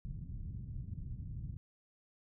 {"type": "low-pass noise", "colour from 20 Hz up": "white", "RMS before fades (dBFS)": -43, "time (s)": [0.05, 1.57], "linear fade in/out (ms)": 0, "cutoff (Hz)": 140, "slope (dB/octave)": 24, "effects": []}